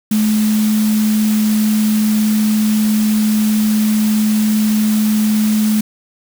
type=tone in noise; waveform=sine; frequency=214.6 Hz; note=A3; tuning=43 cents flat; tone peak=-11 dBFS; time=0.11-5.81 s; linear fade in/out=5 ms; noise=white; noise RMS=-26 dBFS; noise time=0.11-5.81 s; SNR=+12 dB; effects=none